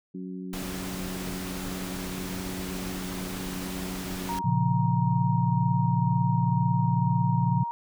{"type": "harmonic tone", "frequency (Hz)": 92.6, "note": "F#2", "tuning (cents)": 2, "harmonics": [2, 3, 4], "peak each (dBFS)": [-35, -39, -43], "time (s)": [0.14, 4.42], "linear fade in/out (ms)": 10}
{"type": "noise", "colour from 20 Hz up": "pink", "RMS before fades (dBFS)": -37, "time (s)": [0.53, 4.39], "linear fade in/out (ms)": 2}
{"type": "tone", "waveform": "sine", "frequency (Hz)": 939, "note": "A#5", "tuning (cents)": 12, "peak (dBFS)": -29, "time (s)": [4.29, 7.71], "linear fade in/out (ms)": 0}
{"type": "chord", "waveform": "sine", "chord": "Bb minor", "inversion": "none", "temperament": "equal", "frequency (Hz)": [116.54, 138.59, 174.61], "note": ["Bb2", "Db3", "F3"], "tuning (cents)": [0, 0, 0], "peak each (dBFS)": -26, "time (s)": [4.44, 7.64], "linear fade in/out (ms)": 10}
{"effects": []}